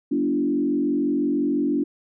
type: tone with frequency modulation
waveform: sine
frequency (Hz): 289.4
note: D4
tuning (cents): -25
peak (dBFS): -19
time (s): 0.11-1.84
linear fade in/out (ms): 10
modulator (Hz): 45.9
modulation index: 1.1
effects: none